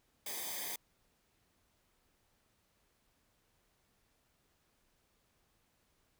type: noise with comb filter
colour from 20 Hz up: white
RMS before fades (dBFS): -41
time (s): 0.26-0.76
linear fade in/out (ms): 5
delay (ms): 0.72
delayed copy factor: -0.9
effects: pink hiss -75 dBFS RMS until 6.19 s